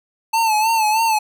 square tone with vibrato, 880 Hz, A5, in tune, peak -15 dBFS, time 0.33-1.19 s, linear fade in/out 10 ms, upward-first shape sine, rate 3.2 Hz, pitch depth 67 cents each way, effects none

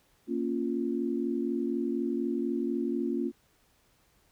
sine chord, Bb minor, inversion none, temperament equal, 233.1 / 277.2 / 349.2 Hz, Bb3 / Db4 / F4, 0 / 0 / 0 cents, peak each -32 dBFS, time 0.27-3.32 s, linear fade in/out 50 ms, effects pink hiss -67 dBFS RMS until 4.31 s

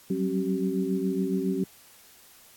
sine tone cluster, 185.6 / 192.8 / 271.4 / 382.1 Hz, F#3 / G3 / C#4 / G4, +6 / -28 / -36 / -44 cents, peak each -30 dBFS, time 0.1-1.64 s, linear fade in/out 5 ms, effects white hiss -54 dBFS RMS until 2.56 s + AAC 64 kbps

